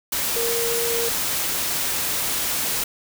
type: tone in noise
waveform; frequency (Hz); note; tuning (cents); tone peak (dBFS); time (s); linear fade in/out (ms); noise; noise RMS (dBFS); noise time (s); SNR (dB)
sine; 466.2; A#4; 0; -24; 0.36-1.09; 5; white; -24; 0.12-2.84; -3
effects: none